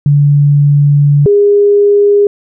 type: tone pair in turn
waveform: sine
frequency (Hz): 144.3 / 408.1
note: D3 / G#4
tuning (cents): -30 / -30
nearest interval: octave + tritone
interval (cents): 1800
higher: second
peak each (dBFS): -4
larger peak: neither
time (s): 0.06-1.26 / 1.26-2.27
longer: first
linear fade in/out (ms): 2
effects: none